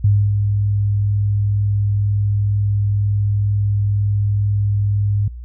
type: tone with ADSR envelope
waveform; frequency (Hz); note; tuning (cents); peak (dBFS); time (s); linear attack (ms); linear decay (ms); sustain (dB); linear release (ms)
sine; 102.1; G#2; -29; -9; 0.04-5.28; 5; 270; -5; 4
effects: added 60 Hz sine -29 dBFS peak until 5.44 s